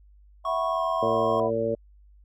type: chord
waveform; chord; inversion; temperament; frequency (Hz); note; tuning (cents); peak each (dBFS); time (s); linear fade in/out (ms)
sine; E suspended second; none; just; 659.3 / 741.7 / 988.9; E5 / F#5 / B5; 0 / +4 / +2; -27 / -32 / -31; 0.44-1.51; 50
type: tone with pitch glide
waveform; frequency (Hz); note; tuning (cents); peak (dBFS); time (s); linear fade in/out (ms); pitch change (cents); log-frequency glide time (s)
triangle; 1100 to 1076.7; C#6 to C6; -14 to +49; -26; 0.45-1.4; 2; -37; 0.68-0.83
type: harmonic tone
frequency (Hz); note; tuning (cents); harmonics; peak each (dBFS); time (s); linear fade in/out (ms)
113.9; A#2; -40; 1 / 2 / 3 / 4 / 5; -36 / -33 / -33 / -27 / -27; 1.02-1.75; 5
effects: added 50 Hz sine -51 dBFS peak until 2.24 s + AAC 64 kbps